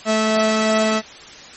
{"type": "tone pair together", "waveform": "sawtooth", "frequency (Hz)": [218.6, 653], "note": ["A3", "E5"], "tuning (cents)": [-11, -17], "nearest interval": "octave + perfect fifth", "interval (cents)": 1894, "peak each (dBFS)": -14, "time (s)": [0.05, 1.02], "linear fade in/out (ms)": 50, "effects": ["white hiss -39 dBFS RMS until 1.56 s", "MP3 32 kbps"]}